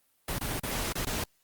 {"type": "noise with dropouts", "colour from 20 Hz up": "pink", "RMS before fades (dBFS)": -32, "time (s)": [0.28, 1.24], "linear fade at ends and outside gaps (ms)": 5, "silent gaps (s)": [[0.387, 0.409], [0.598, 0.633], [0.927, 0.953], [1.051, 1.068]], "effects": ["white hiss -70 dBFS RMS until 1.43 s", "Opus 32 kbps"]}